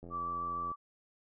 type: click train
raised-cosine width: 2 ms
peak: -36 dBFS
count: 60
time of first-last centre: 0.03-0.716 s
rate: 86 Hz
type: tone with vibrato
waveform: sine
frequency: 1158 Hz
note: D6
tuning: 25 cents flat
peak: -34 dBFS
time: 0.1-0.76 s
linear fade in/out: 50 ms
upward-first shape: sine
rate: 6.4 Hz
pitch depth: 9 cents each way
effects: none